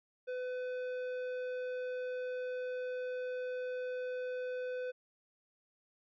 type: tone with tanh clipping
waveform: sine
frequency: 503 Hz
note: B4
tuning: 32 cents sharp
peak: -38 dBFS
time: 0.27-4.92 s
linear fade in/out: 20 ms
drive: 11 dB
effects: none